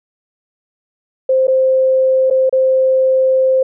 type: tone with dropouts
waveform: sine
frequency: 523.3 Hz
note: C5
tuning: in tune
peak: -9 dBFS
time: 1.29-3.63 s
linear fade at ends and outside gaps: 5 ms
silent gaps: 1.471-1.48 / 2.301-2.308 / 2.495-2.526 s
effects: none